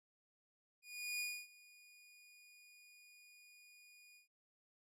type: tone with ADSR envelope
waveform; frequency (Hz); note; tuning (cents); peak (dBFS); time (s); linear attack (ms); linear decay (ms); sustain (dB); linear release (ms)
sawtooth; 2450; D#7; -27; -35; 0.82-4.28; 380; 270; -23; 120
effects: resampled to 32000 Hz